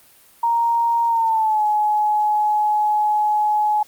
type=tone with pitch glide; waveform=sine; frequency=932.3 to 845.1 Hz; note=A#5 to G#5; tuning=0 to +30 cents; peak=-15 dBFS; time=0.43-3.83 s; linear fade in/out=5 ms; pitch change=-170 cents; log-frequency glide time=1.07-1.64 s; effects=white hiss -51 dBFS RMS until 3.87 s + Opus 32 kbps